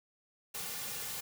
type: noise with comb filter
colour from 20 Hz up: white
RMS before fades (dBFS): -40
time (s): 0.54-1.21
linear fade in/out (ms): 10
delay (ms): 3.1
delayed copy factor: -0.7
effects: none